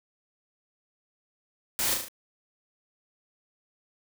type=noise with echo; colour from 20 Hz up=white; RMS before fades=-28 dBFS; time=1.79-1.94 s; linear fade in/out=0 ms; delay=36 ms; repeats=4; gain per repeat=-4 dB; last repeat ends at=2.084 s; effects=none